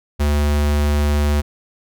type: tone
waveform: square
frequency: 73.42 Hz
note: D2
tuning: in tune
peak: -15 dBFS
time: 0.19-1.42 s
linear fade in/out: 20 ms
effects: none